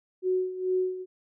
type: tone with tremolo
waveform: sine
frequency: 370 Hz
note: F#4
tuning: in tune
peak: -22 dBFS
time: 0.22-1.06 s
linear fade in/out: 50 ms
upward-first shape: sine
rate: 2.3 Hz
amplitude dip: 75%
effects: none